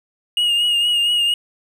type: tone with vibrato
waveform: triangle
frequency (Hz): 2861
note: F7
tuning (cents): +41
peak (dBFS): -13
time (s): 0.37-1.34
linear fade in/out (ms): 2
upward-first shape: triangle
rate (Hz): 4.3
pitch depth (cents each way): 41
effects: none